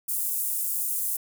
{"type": "high-pass noise", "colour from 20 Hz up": "pink", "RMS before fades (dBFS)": -28, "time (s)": [0.08, 1.17], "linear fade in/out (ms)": 10, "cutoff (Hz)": 9600, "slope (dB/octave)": 24, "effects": []}